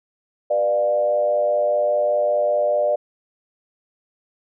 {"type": "tone with frequency modulation", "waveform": "sine", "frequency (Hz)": 596, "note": "D5", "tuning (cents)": 25, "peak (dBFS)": -16, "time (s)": [0.5, 2.96], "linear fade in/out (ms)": 10, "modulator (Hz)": 105, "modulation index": 0.71, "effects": []}